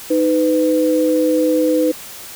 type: tone pair together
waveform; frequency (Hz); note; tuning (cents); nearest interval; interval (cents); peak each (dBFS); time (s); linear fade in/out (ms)
sine; 311.1 / 501.3; D#4 / B4; 0 / +26; minor sixth; 826; -15; 0.1-1.92; 10
effects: white hiss -34 dBFS RMS until 2.35 s